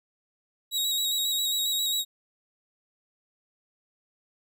sawtooth tone with vibrato, 3830 Hz, A#7, 46 cents sharp, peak -22 dBFS, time 0.71-2.05 s, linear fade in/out 50 ms, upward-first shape square, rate 7.4 Hz, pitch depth 25 cents each way, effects none

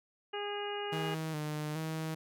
harmonic tone, 410 Hz, G#4, 22 cents flat, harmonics 1 / 2 / 3 / 4 / 5 / 6 / 7, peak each -38 / -41 / -46 / -46 / -50 / -50 / -43 dBFS, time 0.33-1.15 s, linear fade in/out 10 ms
sawtooth tone with vibrato, 155.2 Hz, D#3, 4 cents flat, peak -31 dBFS, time 0.92-2.15 s, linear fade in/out 10 ms, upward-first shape square, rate 1.2 Hz, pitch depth 42 cents each way
effects none

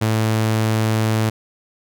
sawtooth tone, 110 Hz, A2, in tune, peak -12 dBFS, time 0.01-1.3 s, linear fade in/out 10 ms, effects none

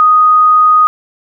sine tone, 1244.5 Hz, D#6, in tune, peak -4 dBFS, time 0-0.87 s, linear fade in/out 0 ms, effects none

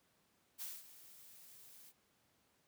blue noise with ADSR envelope, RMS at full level -44 dBFS, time 0.58-1.93 s, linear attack 37 ms, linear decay 210 ms, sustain -15 dB, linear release 46 ms, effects pink hiss -75 dBFS RMS until 2.67 s + high-pass 100 Hz 12 dB/octave

